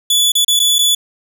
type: tone with dropouts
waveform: sawtooth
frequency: 3443 Hz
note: A7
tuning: 38 cents flat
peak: -7 dBFS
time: 0.1-0.95 s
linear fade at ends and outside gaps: 5 ms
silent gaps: 0.32-0.352 / 0.448-0.48 / 0.594-0.599 / 0.785-0.789 s
effects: none